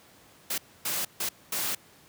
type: noise bursts at uneven times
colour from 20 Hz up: white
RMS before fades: -30 dBFS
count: 4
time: 0.5-0.58 / 0.85-1.05 / 1.2-1.29 / 1.52-1.75 s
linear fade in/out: 5 ms
effects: pink hiss -56 dBFS RMS until 2.08 s + high-pass 100 Hz 12 dB/octave